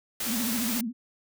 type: noise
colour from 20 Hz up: white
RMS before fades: -31 dBFS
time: 0.2-0.81 s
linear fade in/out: 5 ms
type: tone with vibrato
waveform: sine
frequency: 232.7 Hz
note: A#3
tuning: 3 cents flat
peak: -28 dBFS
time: 0.25-0.93 s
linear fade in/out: 50 ms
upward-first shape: triangle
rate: 14 Hz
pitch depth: 170 cents each way
effects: none